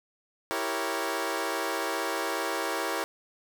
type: chord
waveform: 15% pulse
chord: E diminished seventh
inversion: none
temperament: equal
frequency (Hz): 329.6 / 392 / 466.2 / 554.4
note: E4 / G4 / Bb4 / Db5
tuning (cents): 0 / 0 / 0 / 0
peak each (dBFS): -28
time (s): 0.51-3.04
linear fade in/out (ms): 0
effects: none